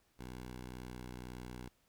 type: tone with pitch glide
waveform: 10% pulse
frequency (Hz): 62.2 to 61.7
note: B1 to B1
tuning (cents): +13 to -1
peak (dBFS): -37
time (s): 0.19-1.69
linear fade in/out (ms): 5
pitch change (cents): -14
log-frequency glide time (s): 0.76-1.19
effects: pink hiss -74 dBFS RMS until 1.88 s